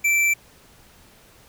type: tone with hard clipping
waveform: sine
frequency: 2336 Hz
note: D7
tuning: 10 cents flat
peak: -18 dBFS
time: 0.04-0.34 s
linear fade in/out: 10 ms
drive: 12 dB
effects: pink hiss -52 dBFS RMS until 1.48 s